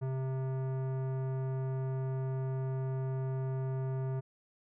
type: tone with tanh clipping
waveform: sine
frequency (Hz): 131.8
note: C3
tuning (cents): +13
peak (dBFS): -34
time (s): 0.01-4.21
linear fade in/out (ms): 20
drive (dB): 16
effects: none